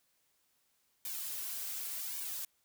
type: noise with flanger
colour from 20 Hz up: blue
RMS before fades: -40 dBFS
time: 1.05-2.45 s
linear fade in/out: 2 ms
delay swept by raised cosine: 1.5 to 4.8 ms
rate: 0.89 Hz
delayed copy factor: -0.85
effects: white hiss -75 dBFS RMS until 2.64 s